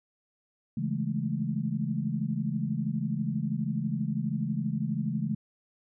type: chord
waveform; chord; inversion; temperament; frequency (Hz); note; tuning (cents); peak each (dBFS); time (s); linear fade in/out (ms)
sine; A major seventh; first; equal; 138.59 / 164.81 / 207.7 / 220; C#3 / E3 / G#3 / A3; 0 / 0 / 0 / 0; -33; 0.77-5.35; 5
effects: none